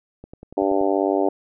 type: click train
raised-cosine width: 2 ms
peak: -25 dBFS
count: 7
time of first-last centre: 0.24-0.811 s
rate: 10.5 Hz
type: harmonic tone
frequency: 98 Hz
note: G2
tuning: in tune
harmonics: 3 / 4 / 5 / 6 / 7 / 8 / 9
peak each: -23 / -22 / -27 / -25 / -26 / -29 / -32 dBFS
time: 0.57-1.29 s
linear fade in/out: 5 ms
effects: none